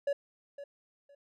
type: tone with echo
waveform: triangle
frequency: 566 Hz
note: C#5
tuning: 36 cents sharp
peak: -25 dBFS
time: 0.07-0.13 s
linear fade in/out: 5 ms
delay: 510 ms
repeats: 2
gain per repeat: -14 dB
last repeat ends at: 1.15 s
effects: none